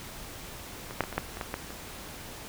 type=clicks; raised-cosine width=0.5 ms; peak=-25 / -9 / -19 / -22 / -11 / -23 / -17 / -16 / -25 dBFS; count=9; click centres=0.909 / 1.007 / 1.038 / 1.127 / 1.18 / 1.371 / 1.412 / 1.541 / 1.705 s; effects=pink hiss -43 dBFS RMS until 2.48 s